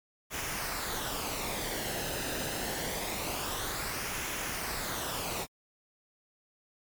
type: noise with flanger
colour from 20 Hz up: pink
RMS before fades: -35 dBFS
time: 0.3-5.47 s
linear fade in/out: 50 ms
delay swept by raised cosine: 0.23 to 0.9 ms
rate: 0.25 Hz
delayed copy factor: -0.5
effects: MP3 96 kbps